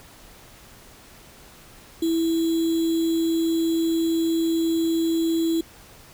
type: tone with sample-and-hold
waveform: sine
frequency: 328.9 Hz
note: E4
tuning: 4 cents flat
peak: -19 dBFS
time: 2.02-5.61 s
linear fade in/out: 5 ms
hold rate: 3675 Hz
effects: pink hiss -48 dBFS RMS until 6.13 s